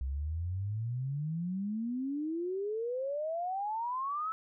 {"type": "exponential sweep", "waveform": "sine", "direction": "up", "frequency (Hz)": [63.8, 1318.5], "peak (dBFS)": -32, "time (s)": [0.01, 4.32], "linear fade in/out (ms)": 0, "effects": []}